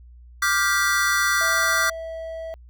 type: chord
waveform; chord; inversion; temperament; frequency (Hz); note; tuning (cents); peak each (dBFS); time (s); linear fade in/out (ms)
square; G dominant seventh; second; just; 1176 / 1411.2 / 1568 / 1960; D6 / F6 / G6 / B6; +2 / +18 / 0 / -14; -25; 0.42-1.9; 5
type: tone with pitch glide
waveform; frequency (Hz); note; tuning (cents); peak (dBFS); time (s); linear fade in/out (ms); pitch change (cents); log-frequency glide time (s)
triangle; 659.3 to 651.7; E5 to E5; 0 to -20; -28; 1.41-2.54; 0; -20; 1.57-2.15
effects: added 60 Hz sine -43 dBFS peak until 2.69 s